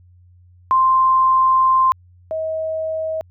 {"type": "tone pair in turn", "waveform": "sine", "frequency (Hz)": [1046.5, 636.8], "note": ["C6", "D#5"], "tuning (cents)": [0, 40], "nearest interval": "major sixth", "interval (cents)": 860, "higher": "first", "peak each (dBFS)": [-11, -20], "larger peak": "first", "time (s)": [[0.71, 1.92], [2.31, 3.21]], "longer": "first", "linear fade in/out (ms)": 0, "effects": ["added 89 Hz sine -46 dBFS peak until 3.3 s"]}